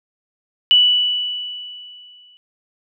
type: tone with exponential decay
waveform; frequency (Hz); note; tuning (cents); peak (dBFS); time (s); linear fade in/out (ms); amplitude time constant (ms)
sine; 2960; F#7; 0; -7; 0.71-2.37; 0; 360
effects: none